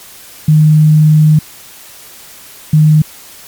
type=tone pair in turn; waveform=sine; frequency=153.8 / 153.8 Hz; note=D#3 / D#3; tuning=-20 / -20 cents; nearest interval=unison; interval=0 cents; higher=neither; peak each=-3 dBFS; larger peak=neither; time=0.48-1.39 / 2.73-3.02 s; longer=first; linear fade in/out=5 ms; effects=white hiss -35 dBFS RMS until 3.47 s + MP3 96 kbps